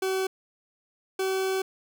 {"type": "tone pair in turn", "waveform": "40% pulse", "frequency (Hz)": [379.8, 381.1], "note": ["F#4", "G4"], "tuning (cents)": [45, -49], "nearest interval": "unison", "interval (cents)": 6, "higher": "second", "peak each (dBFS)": -24, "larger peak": "neither", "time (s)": [[0.02, 0.27], [1.19, 1.62]], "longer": "second", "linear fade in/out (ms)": 5, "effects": []}